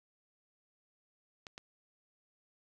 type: clicks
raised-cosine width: 0.2 ms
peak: -28 dBFS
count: 2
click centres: 1.468 / 1.579 s
effects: none